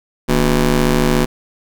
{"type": "ring-modulated tone", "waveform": "20% pulse", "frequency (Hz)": 130.81, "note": "C3", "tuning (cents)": 0, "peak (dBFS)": -4, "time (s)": [0.28, 1.26], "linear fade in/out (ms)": 20, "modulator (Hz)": 104, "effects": []}